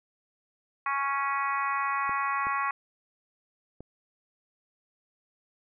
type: harmonic tone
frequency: 277.3 Hz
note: C#4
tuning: 1 cent sharp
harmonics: 3 / 4 / 5 / 6 / 7 / 8 / 9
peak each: -36 / -28 / -36 / -39 / -35 / -42 / -40 dBFS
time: 0.86-2.71 s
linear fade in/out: 2 ms
type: clicks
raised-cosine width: 2 ms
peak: -29 dBFS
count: 3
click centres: 2.094 / 2.469 / 3.806 s
effects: none